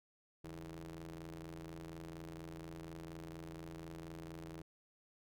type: ring-modulated tone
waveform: sawtooth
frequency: 84.2 Hz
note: E2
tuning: 37 cents sharp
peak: -40 dBFS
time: 0.44-4.62 s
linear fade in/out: 5 ms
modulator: 240 Hz
effects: none